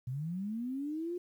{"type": "linear sweep", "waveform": "sine", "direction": "up", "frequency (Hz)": [119.8, 360], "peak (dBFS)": -34, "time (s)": [0.07, 1.18], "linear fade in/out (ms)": 5, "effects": ["11-bit"]}